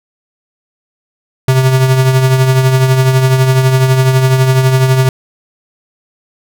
square tone with tremolo, 130.81 Hz, C3, in tune, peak -5 dBFS, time 1.48-5.09 s, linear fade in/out 2 ms, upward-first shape triangle, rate 12 Hz, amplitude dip 55%, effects none

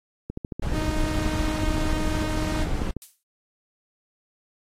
click train, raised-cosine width 3 ms, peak -18 dBFS, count 37, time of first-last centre 0.3-2.967 s, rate 13.5 Hz
brown noise, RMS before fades -26 dBFS, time 0.62-2.91 s, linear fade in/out 5 ms
sawtooth tone, 310 Hz, D#4, 6 cents flat, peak -24 dBFS, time 0.71-2.67 s, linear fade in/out 50 ms
violet noise with exponential decay, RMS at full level -34 dBFS, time 3.02-3.23 s, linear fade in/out 0 ms, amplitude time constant 44 ms
effects low-pass 11000 Hz 12 dB/octave + AAC 48 kbps

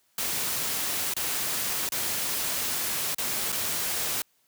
white noise with dropouts, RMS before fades -29 dBFS, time 0.18-4.22 s, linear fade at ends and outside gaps 2 ms, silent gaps 1.138-1.165 / 1.89-1.92 / 3.147-3.183 / 3.521-3.525 s, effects white hiss -68 dBFS RMS until 4.47 s + high-pass 60 Hz 12 dB/octave

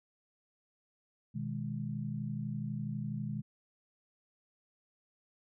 sine chord, G# minor, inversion first, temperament equal, 123.47 / 155.56 / 207.7 Hz, B2 / D#3 / G#3, 0 / 0 / 0 cents, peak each -39 / -39 / -39 dBFS, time 1.34-3.42 s, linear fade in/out 20 ms, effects none

